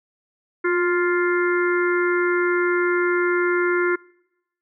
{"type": "harmonic tone with a mistuned harmonic", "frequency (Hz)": 350, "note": "F4", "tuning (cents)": 4, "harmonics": [1, 3, 4, 5, 6], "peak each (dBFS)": [-19, -29, -25, -29, -29], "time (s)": [0.64, 3.96], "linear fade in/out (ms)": 10, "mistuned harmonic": 1, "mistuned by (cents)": 23, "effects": ["noise-tail reverb RT60 0.9 s tail -25 dB re dry"]}